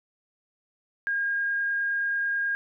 sine tone with frequency modulation, 1621 Hz, G#6, 42 cents flat, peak -24 dBFS, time 1.07-2.55 s, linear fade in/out 0 ms, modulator 29.4 Hz, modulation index 0.31, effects none

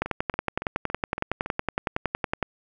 two click trains, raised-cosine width 0.5 ms, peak -9 / -16 dBFS, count 27 / 6, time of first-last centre 0.02-2.427 / 0.06-1.461 s, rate 10.8 / 3.57 Hz, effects none

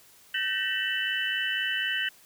sine tone cluster, 1544 / 1806 / 1910 / 2666 / 2992 Hz, G6 / A6 / A#6 / E7 / F#7, -27 / +45 / +42 / +19 / +19 cents, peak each -32 / -34 / -34 / -35 / -30 dBFS, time 0.34-2.09 s, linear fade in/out 5 ms, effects white hiss -56 dBFS RMS until 2.25 s

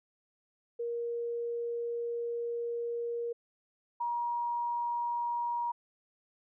sine tone pair in turn, 471 / 951.3 Hz, A#4 / A#5, +18 / +35 cents, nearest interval octave, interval 1217 cents, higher second, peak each -32 / -30 dBFS, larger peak second, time 0.79-3.33 / 4-5.72 s, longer first, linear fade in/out 10 ms, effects none

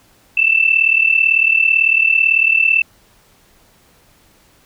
sine tone pair together, 2637 / 2675 Hz, E7 / E7, 0 / +25 cents, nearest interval unison, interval 25 cents, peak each -13 dBFS, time 0.37-2.82 s, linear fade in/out 5 ms, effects pink hiss -52 dBFS RMS until 4.65 s

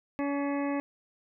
harmonic tone with a mistuned harmonic, 283.3 Hz, C#4, 38 cents sharp, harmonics 1 / 2 / 3 / 4 / 6 / 7 / 8 / 9, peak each -29 / -35 / -39 / -41 / -45 / -46 / -47 / -48 dBFS, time 0.19-0.8 s, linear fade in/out 0 ms, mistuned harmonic 8, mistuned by -73 cents, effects none

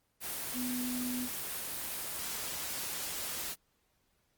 sine tone in noise, 249 Hz, B3, 14 cents sharp, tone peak -34 dBFS, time 0.53-1.29 s, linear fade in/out 50 ms, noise white, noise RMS -38 dBFS, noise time 0.2-3.56 s, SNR +1 dB, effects pink hiss -75 dBFS RMS until 4.37 s + Opus 24 kbps

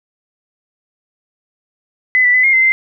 sine tone with pitch steps, 2017 / 1970 / 2012 / 2136 / 2066 / 2079 Hz, B6 / B6 / B6 / C7 / C7 / C7, +36 / -5 / +32 / +35 / -22 / -12 cents, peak -8 dBFS, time 2.15-2.72 s, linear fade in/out 0 ms, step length 95 ms, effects none

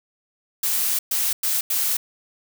blue noise bursts at uneven times, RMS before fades -22 dBFS, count 4, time 0.63-0.99 / 1.11-1.33 / 1.43-1.61 / 1.7-1.97 s, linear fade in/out 5 ms, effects none

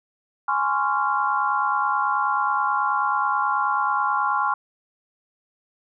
sine chord, Db major seventh, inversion second, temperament just, 831.5 / 1039.4 / 1108.7 / 1385.9 Hz, Ab5 / C6 / Db6 / F6, +2 / -12 / 0 / -14 cents, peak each -25 dBFS, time 0.48-4.54 s, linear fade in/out 5 ms, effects none

